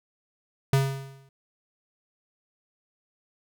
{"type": "tone with exponential decay", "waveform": "square", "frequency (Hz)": 136, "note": "C#3", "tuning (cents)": -33, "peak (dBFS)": -17, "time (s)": [0.73, 1.29], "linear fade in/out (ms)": 2, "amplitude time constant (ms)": 120, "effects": []}